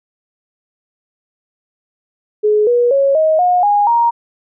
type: tone with pitch steps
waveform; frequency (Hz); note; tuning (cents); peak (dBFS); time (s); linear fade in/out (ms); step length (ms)
sine; 422.7 / 482.8 / 551.3 / 629.7 / 719.2 / 821.3 / 938; G#4 / B4 / C#5 / D#5 / F#5 / G#5 / A#5; +31 / -39 / -10 / +21 / -49 / -20 / +11; -9; 2.43-4.11; 20; 240
effects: none